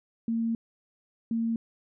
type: tone pair in turn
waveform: sine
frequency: 228.5 / 228.5 Hz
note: A#3 / A#3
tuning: -34 / -34 cents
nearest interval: unison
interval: 0 cents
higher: neither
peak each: -25 dBFS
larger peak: neither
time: 0.28-0.55 / 1.31-1.56 s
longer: first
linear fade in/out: 2 ms
effects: none